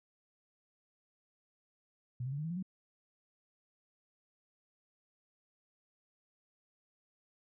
sine tone with pitch steps, 123.47 / 132.33 / 141.83 / 152.01 / 162.92 / 174.61 / 187.15 Hz, B2 / C3 / C#3 / D#3 / E3 / F3 / F#3, 0 / +20 / +40 / -40 / -20 / 0 / +20 cents, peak -35 dBFS, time 2.2-2.627 s, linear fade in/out 5 ms, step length 61 ms, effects none

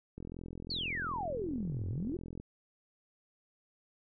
click train, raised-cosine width 3 ms, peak -31 dBFS, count 96, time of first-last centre 0.18-2.4 s, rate 42.8 Hz
sine exponential two-way sweep, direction down then up, 4617 to 87.31 to 390.2 Hz, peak -34 dBFS, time 0.7-2.17 s, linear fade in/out 5 ms, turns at 1.87 s
effects none

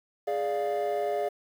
triangle chord, D diminished, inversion second, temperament equal, 415.3 / 587.3 / 698.5 Hz, Ab4 / D5 / F5, 0 / 0 / 0 cents, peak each -28 dBFS, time 0.27-1.29 s, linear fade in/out 10 ms, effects tanh soft clip ceiling -19 dBFS + 9-bit

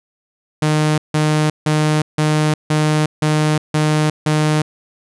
sawtooth tone bursts, 153.1 Hz, D#3, 28 cents flat, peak -9 dBFS, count 8, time 0.62-4.62 s, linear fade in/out 5 ms, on 360 ms, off 160 ms, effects resampled to 24000 Hz

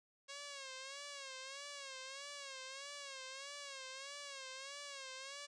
5% pulse tone with vibrato, 548 Hz, C#5, 20 cents flat, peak -36 dBFS, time 0.28-5.47 s, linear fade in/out 20 ms, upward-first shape sine, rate 1.6 Hz, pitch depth 86 cents each way, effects resampled to 22050 Hz

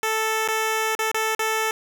10% pulse tone with dropouts, 440 Hz, A4, in tune, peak -13 dBFS, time 0.03-1.71 s, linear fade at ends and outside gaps 1 ms, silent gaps 0.477-0.485 / 0.951-0.991 / 1.115-1.144 / 1.349-1.393 s, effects none

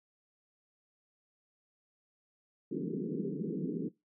pink band-pass noise, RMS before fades -36 dBFS, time 2.71-3.89 s, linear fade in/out 10 ms, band 150 to 450 Hz, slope 96 dB/octave, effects noise-tail reverb RT60 0.2 s tail -20 dB re dry

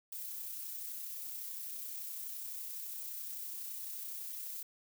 violet noise with amplitude modulation, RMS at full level -42 dBFS, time 0.12-4.63 s, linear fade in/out 5 ms, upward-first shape sine, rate 31.8 Hz, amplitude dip 25%, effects none

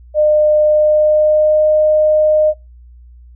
sine tone with pitch glide, 606 to 613.8 Hz, D#5 to D#5, -46 to -24 cents, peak -8 dBFS, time 0.14-2.54 s, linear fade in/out 50 ms, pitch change +22 cents, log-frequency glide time 0.62-1.65 s, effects noise-tail reverb RT60 0.2 s tail -21 dB re dry + added 60 Hz sine -37 dBFS peak until 3.35 s

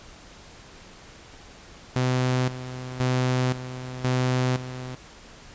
sawtooth tone with tremolo, 127.2 Hz, C3, 48 cents flat, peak -17 dBFS, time 1.96-4.95 s, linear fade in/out 0 ms, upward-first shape square, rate 0.96 Hz, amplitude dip 75%, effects pink hiss -47 dBFS RMS until 5.54 s + resampled to 16000 Hz

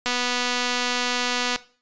click train, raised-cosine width 0.2 ms, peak -7 dBFS, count 370, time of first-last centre 0.06-1.56 s, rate 246 Hz, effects noise-tail reverb RT60 0.4 s tail -17 dB re dry + resampled to 16000 Hz

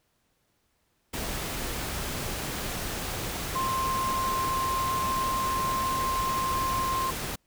sine tone in noise, 1053 Hz, C6, 11 cents sharp, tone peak -26 dBFS, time 3.55-7.11 s, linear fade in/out 10 ms, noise pink, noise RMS -33 dBFS, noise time 1.13-7.36 s, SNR +4 dB, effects pink hiss -72 dBFS RMS until 7.46 s

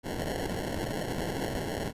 blue noise with sample-and-hold, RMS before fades -33 dBFS, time 0.03-1.93 s, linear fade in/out 50 ms, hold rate 1225 Hz, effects resampled to 32000 Hz

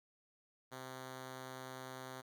5% pulse tone, 130 Hz, C3, 11 cents flat, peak -35 dBFS, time 0.71-2.22 s, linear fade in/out 20 ms, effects none

